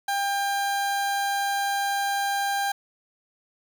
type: tone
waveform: 30% pulse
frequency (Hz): 798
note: G5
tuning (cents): +31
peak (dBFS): -21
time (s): 0.08-2.72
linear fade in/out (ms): 5
effects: 10-bit